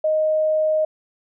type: tone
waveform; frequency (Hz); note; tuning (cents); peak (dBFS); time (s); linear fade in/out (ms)
sine; 622.3; D#5; 0; -16; 0.04-0.85; 5
effects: none